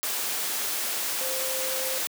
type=tone in noise; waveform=sine; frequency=523.3 Hz; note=C5; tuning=in tune; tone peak=-33 dBFS; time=1.21-1.98 s; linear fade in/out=0 ms; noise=white; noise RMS=-29 dBFS; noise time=0.03-2.07 s; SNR=-7 dB; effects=high-pass 300 Hz 12 dB/octave